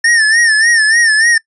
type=tone with vibrato; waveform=square; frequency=1800 Hz; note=A6; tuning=39 cents sharp; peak=-8 dBFS; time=0.04-1.38 s; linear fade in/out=5 ms; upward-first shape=sine; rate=3.4 Hz; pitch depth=88 cents each way; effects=noise-tail reverb RT60 0.1 s tail -24 dB re dry + resampled to 24000 Hz